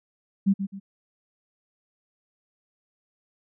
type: tone with echo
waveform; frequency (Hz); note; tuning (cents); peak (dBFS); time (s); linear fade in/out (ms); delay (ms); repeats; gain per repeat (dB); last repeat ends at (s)
sine; 196; G3; 0; -16; 0.46-0.54; 20; 130; 2; -9; 0.8
effects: none